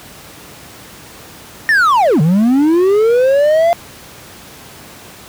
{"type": "linear two-way sweep", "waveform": "triangle", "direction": "down then up", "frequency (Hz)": [1854, 144.6, 693], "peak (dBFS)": -6, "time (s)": [1.69, 3.73], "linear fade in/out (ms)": 0, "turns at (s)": 2.21, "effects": ["pink hiss -36 dBFS RMS until 5.28 s", "high-pass 80 Hz 12 dB/octave"]}